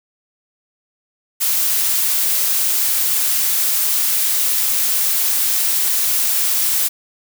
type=noise; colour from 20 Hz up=blue; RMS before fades=-17 dBFS; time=1.4-6.89 s; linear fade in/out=20 ms; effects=none